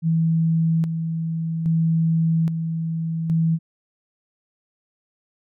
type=tone with tremolo; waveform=sine; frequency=163.2 Hz; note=E3; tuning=17 cents flat; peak=-16 dBFS; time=0.02-3.59 s; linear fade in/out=50 ms; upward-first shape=square; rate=0.61 Hz; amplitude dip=50%; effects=none